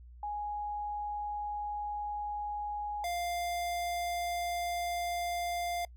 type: tone pair in turn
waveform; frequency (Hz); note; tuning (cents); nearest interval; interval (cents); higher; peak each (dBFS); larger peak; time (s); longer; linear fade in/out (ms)
sine / square; 830.6 / 698.4; G#5 / F5; 0 / 0; minor third; 300; first; -34 / -33; second; 0.23-3.04 / 3.04-5.85; neither; 2
effects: noise-tail reverb RT60 0.1 s tail -24 dB re dry + added 60 Hz sine -49 dBFS peak until 5.96 s